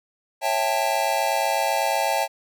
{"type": "chord", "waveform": "square", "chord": "A dominant seventh", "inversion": "first", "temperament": "just", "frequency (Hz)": [550, 660, 792, 880], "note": ["C#5", "E5", "G5", "A5"], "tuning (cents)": [-14, 2, 18, 0], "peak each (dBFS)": [-29, -27, -26, -26], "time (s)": [0.41, 2.28], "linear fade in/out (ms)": 50, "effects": []}